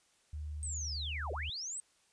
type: tone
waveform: sine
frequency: 75.4 Hz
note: D2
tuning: 46 cents sharp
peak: -38 dBFS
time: 0.33-1.5 s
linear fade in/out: 5 ms
type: linear two-way sweep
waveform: sine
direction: down then up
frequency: 8440 to 350.4 to 8440 Hz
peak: -38 dBFS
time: 0.63-1.8 s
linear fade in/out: 0 ms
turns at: 1.32 s
effects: white hiss -70 dBFS RMS until 2.12 s + resampled to 22050 Hz